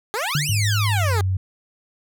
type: exponential two-way sweep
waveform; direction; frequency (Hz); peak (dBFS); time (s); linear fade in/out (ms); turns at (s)
15% pulse; up then down; 393.2 to 3071 to 393.2; -16; 0.14-1.21; 0; 0.49
type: tone with exponential decay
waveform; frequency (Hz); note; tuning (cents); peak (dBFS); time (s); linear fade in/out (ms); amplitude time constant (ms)
sine; 146.83; D3; 0; -17; 0.35-0.8; 2; 96
type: tone with pitch glide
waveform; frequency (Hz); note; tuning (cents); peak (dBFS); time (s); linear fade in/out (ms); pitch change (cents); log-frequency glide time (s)
sine; 103.83 to 94.12; G#2 to F#2; 0 to +30; -18; 0.49-1.37; 5; -170; 0.9-1.12
effects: none